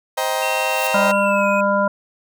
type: chord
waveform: 35% pulse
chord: C minor seventh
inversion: none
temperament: just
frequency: 523.3 / 627.9 / 784.9 / 941.9 Hz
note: C5 / Eb5 / G5 / Bb5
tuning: 0 / +16 / +2 / +18 cents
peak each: -23 dBFS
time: 0.17-1.12 s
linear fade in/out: 10 ms
type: tone with pitch glide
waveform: triangle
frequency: 2723 to 2511 Hz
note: F7 to D#7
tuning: -44 to +15 cents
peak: -22 dBFS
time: 0.42-1.61 s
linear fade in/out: 5 ms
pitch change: -141 cents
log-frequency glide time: 1.21-1.47 s
type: noise with exponential growth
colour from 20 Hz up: blue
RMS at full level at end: -25 dBFS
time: 0.51-0.87 s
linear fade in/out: 1 ms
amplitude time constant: 77 ms
type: harmonic tone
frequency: 200 Hz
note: G3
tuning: 35 cents sharp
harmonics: 1 / 3 / 5 / 7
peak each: -22 / -18 / -20 / -22 dBFS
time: 0.94-1.88 s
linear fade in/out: 5 ms
effects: none